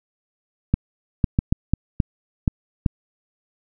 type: clicks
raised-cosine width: 5 ms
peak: -4 dBFS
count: 8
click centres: 0.74 / 1.242 / 1.389 / 1.525 / 1.736 / 2.002 / 2.478 / 2.862 s
effects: none